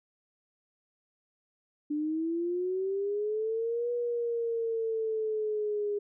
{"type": "linear two-way sweep", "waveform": "sine", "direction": "up then down", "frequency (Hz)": [293.7, 483.1, 409.1], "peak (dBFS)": -28, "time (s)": [1.9, 5.99], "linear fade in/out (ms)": 10, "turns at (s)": 3.91, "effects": []}